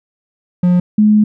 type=tone pair in turn; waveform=triangle / sine; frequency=178.2 / 211.9 Hz; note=F3 / G#3; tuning=+35 / +35 cents; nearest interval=minor third; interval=300 cents; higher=second; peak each=-6 dBFS; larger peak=neither; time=0.63-0.8 / 0.98-1.24 s; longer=second; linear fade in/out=5 ms; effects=none